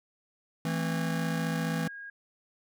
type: chord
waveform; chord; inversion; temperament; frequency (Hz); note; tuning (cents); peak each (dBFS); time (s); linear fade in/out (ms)
square; A minor; second; just; 165 / 220 / 264; E3 / A3 / C4; +2 / 0 / +16; -31 / -36 / -37; 0.65-1.88; 2
type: tone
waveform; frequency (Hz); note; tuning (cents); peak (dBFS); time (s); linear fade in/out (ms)
sine; 1633; G#6; -30; -40; 0.68-2.1; 5
effects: none